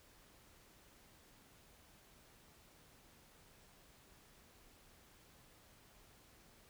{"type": "silence", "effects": ["pink hiss -65 dBFS RMS until 6.69 s"]}